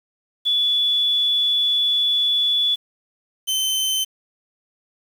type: tone pair in turn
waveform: sine / sawtooth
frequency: 3434 / 3077 Hz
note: A7 / G7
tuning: -43 / -33 cents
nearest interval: major second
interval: 190 cents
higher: first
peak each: -16 dBFS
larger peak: neither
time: 0.45-2.76 / 3.47-4.05 s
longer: first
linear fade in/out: 20 ms
effects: 7-bit